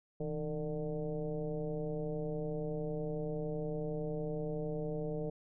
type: tone with frequency modulation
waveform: sine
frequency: 307.4 Hz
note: D#4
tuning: 21 cents flat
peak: -34 dBFS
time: 0.2-5.3 s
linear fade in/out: 5 ms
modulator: 146 Hz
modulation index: 1.9
effects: none